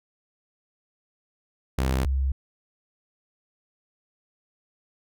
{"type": "tone pair in turn", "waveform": ["sawtooth", "sine"], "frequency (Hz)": [65.41, 67.02], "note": ["C2", "C2"], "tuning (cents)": [0, 42], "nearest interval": "unison", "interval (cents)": 42, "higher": "second", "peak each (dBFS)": [-18, -21], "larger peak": "first", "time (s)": [[1.78, 2.05], [2.05, 2.32]], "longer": "neither", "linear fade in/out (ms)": 5, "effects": []}